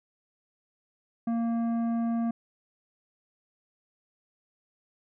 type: tone with tanh clipping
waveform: triangle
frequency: 231.4 Hz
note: A#3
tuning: 13 cents flat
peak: -27 dBFS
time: 1.27-2.31 s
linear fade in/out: 5 ms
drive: 14 dB
effects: none